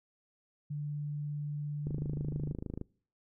sine tone, 147.1 Hz, D3, 3 cents sharp, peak -34 dBFS, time 0.7-2.53 s, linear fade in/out 10 ms
click train, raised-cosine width 3 ms, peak -25 dBFS, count 26, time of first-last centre 1.87-2.813 s, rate 26.5 Hz
effects noise-tail reverb RT60 0.5 s tail -25 dB re dry

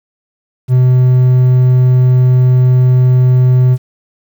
triangle tone, 126.9 Hz, B2, 47 cents sharp, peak -3 dBFS, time 0.68-3.78 s, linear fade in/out 50 ms, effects 7-bit

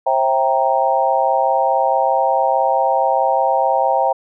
sine chord, C dominant seventh, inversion none, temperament equal with one note detuned, 533 / 659.3 / 784 / 932.3 Hz, C5 / E5 / G5 / Bb5, +32 / 0 / 0 / 0 cents, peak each -19 / -20 / -17 / -19 dBFS, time 0.06-4.13 s, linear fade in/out 10 ms, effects none

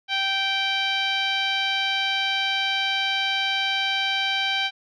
10% pulse tone with low-pass filter, 780 Hz, G5, 9 cents flat, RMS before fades -24 dBFS, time 0.08-4.71 s, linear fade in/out 50 ms, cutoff 3500 Hz, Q 1.9, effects none

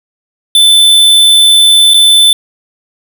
square tone with dropouts, 3521 Hz, A7, in tune, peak -3 dBFS, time 0.55-2.33 s, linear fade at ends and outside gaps 2 ms, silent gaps 1.937-1.942 s, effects none

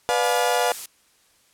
35% pulse chord, B diminished seventh, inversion none, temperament just, 493.9 / 592.7 / 711.2 / 853.4 Hz, B4 / D5 / F5 / Ab5, 0 / +16 / +31 / +47 cents, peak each -22 / -26 / -21 / -25 dBFS, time 0.09-0.72 s, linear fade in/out 0 ms
blue noise, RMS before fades -31 dBFS, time 0.23-0.86 s, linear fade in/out 5 ms
effects white hiss -60 dBFS RMS until 1.53 s + low-pass 11000 Hz 12 dB/octave

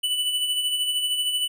square tone with tremolo, 2976 Hz, F#7, 9 cents sharp, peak -21 dBFS, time 0.03-1.48 s, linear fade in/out 10 ms, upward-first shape sine, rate 13 Hz, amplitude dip 45%, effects none

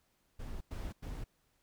brown noise bursts, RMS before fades -41 dBFS, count 3, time 0.39-1.242 s, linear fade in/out 10 ms, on 220 ms, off 96 ms, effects pink hiss -75 dBFS RMS until 1.62 s

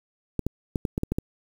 clicks, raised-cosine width 3 ms, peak -12 dBFS, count 8, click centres 0.393 / 0.466 / 0.758 / 0.852 / 0.979 / 1.034 / 1.12 / 1.185 s, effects 7-bit

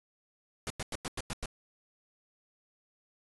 pink noise bursts, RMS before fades -36 dBFS, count 7, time 0.67-1.458 s, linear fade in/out 0 ms, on 32 ms, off 94 ms, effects resampled to 24000 Hz

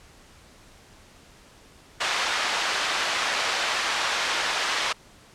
pink band-pass noise, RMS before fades -26 dBFS, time 2-4.93 s, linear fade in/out 10 ms, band 900 to 5100 Hz, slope 12 dB/octave, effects pink hiss -52 dBFS RMS until 5.34 s + low-pass 9000 Hz 12 dB/octave

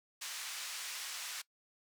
white band-pass noise, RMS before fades -43 dBFS, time 0.21-1.42 s, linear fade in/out 10 ms, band 1200 to 7300 Hz, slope 12 dB/octave, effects noise-tail reverb RT60 0.1 s tail -21 dB re dry

